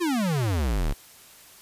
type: exponential sweep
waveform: square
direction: down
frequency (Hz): 366.9 to 31.98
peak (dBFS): -23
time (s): 0-0.94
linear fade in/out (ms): 20
effects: white hiss -50 dBFS RMS until 1.61 s + resampled to 32000 Hz